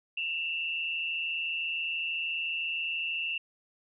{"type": "tone pair together", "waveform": "sine", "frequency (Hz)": [2687, 2847], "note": ["E7", "F7"], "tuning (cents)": [33, 33], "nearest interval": "minor second", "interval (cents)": 100, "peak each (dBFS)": [-31, -36], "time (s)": [0.17, 3.38], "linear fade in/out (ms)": 5, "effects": []}